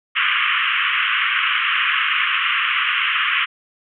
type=band-pass noise; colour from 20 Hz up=white; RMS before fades=-19 dBFS; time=0.15-3.46 s; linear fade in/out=20 ms; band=1100 to 3100 Hz; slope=96 dB/octave; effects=none